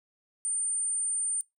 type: tone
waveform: sine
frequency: 8980 Hz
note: C#9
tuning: 21 cents sharp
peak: -27 dBFS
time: 0.45-1.41 s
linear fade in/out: 0 ms
effects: noise-tail reverb RT60 0.2 s tail -23 dB re dry